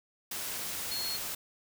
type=tone in noise; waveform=sine; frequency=4300 Hz; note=C8; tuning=47 cents sharp; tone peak=-34 dBFS; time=0.91-1.17 s; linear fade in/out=5 ms; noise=white; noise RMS=-37 dBFS; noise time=0.31-1.35 s; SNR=0 dB; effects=none